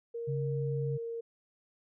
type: tone with pitch glide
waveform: sine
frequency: 466.2 to 462.2 Hz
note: A#4 to A#4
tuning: 0 to -15 cents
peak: -35 dBFS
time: 0.14-1.21 s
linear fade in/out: 10 ms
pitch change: -15 cents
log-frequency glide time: 0.46-1.06 s
type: tone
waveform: sine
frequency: 138.59 Hz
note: C#3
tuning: in tune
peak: -31 dBFS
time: 0.27-0.98 s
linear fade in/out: 20 ms
effects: none